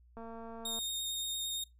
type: click train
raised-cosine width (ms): 1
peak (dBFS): -34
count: 142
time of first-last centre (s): 0.17-0.788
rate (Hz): 228
type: tone with vibrato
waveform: sawtooth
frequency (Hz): 3697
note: A#7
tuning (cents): -15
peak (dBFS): -32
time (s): 0.65-1.64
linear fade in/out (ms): 5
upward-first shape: triangle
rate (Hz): 8.7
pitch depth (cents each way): 14
effects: noise-tail reverb RT60 0.2 s tail -23 dB re dry + added 60 Hz sine -59 dBFS peak until 1.79 s